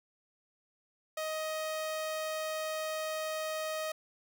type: tone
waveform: sawtooth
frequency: 627 Hz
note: D#5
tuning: 13 cents sharp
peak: -30 dBFS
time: 1.17-3.92 s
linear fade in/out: 5 ms
effects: none